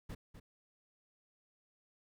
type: noise with echo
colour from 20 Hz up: brown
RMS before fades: -43 dBFS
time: 0.09-0.15 s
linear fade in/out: 10 ms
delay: 250 ms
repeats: 1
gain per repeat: -9 dB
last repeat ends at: 0.4 s
effects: none